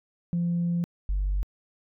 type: tone pair in turn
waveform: sine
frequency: 172.2 / 48.32 Hz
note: F3 / G1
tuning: -24 / -24 cents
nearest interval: octave + minor seventh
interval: 2200 cents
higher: first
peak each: -22 dBFS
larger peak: neither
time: 0.33-0.84 / 1.09-1.43 s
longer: first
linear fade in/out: 0 ms
effects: tanh soft clip ceiling -20 dBFS